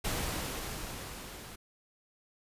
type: noise with level ramp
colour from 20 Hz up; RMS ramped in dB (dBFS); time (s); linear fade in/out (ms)
pink; -33 to -47; 0.04-1.56; 10
effects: resampled to 32000 Hz